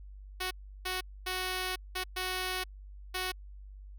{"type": "tone bursts at uneven times", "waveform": "5% pulse", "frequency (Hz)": 370, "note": "F#4", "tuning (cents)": 0, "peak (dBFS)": -21, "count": 6, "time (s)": [[0.4, 0.51], [0.85, 1.01], [1.26, 1.76], [1.95, 2.04], [2.16, 2.64], [3.14, 3.32]], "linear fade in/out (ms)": 10, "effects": ["added 49 Hz sine -45 dBFS peak until 3.98 s"]}